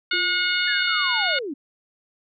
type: harmonic tone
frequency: 723 Hz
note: F#5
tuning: 40 cents flat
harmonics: 2 / 3 / 4 / 5 / 6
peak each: -24 / -26 / -27 / -28 / -29 dBFS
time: 0.11-1.39 s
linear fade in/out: 5 ms
type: tone with exponential decay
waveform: sine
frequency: 349.2 Hz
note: F4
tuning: in tune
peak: -29 dBFS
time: 0.13-0.82 s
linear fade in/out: 5 ms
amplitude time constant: 150 ms
type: linear sweep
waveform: sine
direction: down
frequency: 1760 to 254.4 Hz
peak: -27 dBFS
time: 0.67-1.54 s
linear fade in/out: 10 ms
effects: none